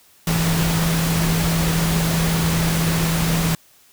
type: tone in noise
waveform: sine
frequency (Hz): 164.81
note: E3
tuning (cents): 0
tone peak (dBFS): -18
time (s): 0.27-3.55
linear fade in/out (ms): 2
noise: pink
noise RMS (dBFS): -23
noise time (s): 0.27-3.55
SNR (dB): +2
effects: white hiss -53 dBFS RMS until 3.92 s